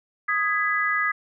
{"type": "chord", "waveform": "sine", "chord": "G# minor", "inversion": "second", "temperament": "just", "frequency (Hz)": [1245.9, 1661.2, 1993.5], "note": ["D#6", "G#6", "B6"], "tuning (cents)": [2, 0, 16], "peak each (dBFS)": -25, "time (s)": [0.28, 1.12], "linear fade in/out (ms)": 10, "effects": []}